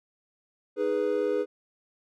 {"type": "chord", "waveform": "triangle", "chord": "G# minor", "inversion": "second", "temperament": "equal", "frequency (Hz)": [311.1, 415.3, 493.9], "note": ["D#4", "G#4", "B4"], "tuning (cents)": [0, 0, 0], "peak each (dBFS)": [-31, -25, -26], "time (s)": [0.76, 1.46], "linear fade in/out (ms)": 50, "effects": []}